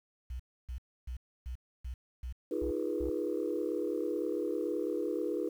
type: tone bursts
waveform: sine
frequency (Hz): 62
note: B1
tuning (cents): +7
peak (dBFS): -36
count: 8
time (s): 0.3-3.098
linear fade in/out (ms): 5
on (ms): 96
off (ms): 290
type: chord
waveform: sine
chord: F half-diminished seventh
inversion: third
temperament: equal with one note detuned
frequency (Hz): 311.1 / 349.2 / 415.3 / 484.8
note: Eb4 / F4 / Ab4 / Cb5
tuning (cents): 0 / 0 / 0 / -32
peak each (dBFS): -36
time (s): 2.51-5.49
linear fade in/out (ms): 5
effects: tanh soft clip ceiling -22 dBFS + 10-bit

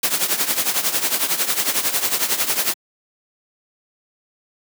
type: noise with tremolo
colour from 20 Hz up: white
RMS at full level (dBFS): -17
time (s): 0.03-2.74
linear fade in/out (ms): 5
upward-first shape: triangle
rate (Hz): 11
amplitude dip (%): 80
effects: high-pass 200 Hz 12 dB/octave

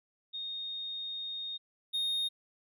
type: tone pair in turn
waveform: sine / triangle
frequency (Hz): 3700 / 3700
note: A#7 / A#7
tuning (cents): -14 / -14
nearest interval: unison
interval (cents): 0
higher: neither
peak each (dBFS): -36 / -28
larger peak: second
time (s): 0.33-1.58 / 1.93-2.29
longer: first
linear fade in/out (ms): 20
effects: none

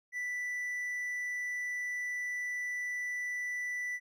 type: tone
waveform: triangle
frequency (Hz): 1975.5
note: B6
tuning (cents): 0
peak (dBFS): -32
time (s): 0.12-4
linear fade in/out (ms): 50
effects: none

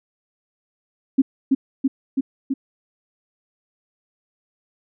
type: tone with echo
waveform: sine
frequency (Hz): 268.5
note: C4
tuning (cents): +45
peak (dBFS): -10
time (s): 1.18-1.22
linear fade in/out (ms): 10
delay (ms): 330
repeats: 4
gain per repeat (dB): -2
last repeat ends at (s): 2.54
effects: none

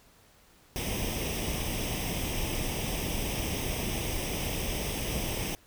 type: noise with comb filter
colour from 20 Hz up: pink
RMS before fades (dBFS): -32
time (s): 0.76-5.55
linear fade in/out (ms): 0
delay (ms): 0.35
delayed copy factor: +0.7
effects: pink hiss -60 dBFS RMS until 5.66 s

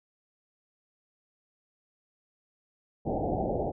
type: low-pass noise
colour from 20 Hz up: white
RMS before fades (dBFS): -30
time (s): 3.05-3.72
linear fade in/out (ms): 20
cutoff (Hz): 800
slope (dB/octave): 96
effects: none

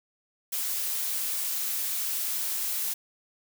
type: noise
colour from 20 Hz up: blue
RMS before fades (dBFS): -30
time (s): 0.52-2.94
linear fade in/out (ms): 10
effects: none

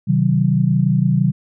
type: chord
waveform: sine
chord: C diminished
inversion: none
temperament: just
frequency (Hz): 130.81 / 156.98 / 188.37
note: C3 / Eb3 / Gb3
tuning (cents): 0 / +16 / +31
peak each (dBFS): -17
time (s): 0.07-1.32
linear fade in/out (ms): 20
effects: none

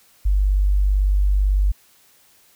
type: tone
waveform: sine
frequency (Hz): 49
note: G1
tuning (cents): 0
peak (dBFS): -14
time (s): 0.25-1.72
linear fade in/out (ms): 10
effects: white hiss -55 dBFS RMS until 2.55 s

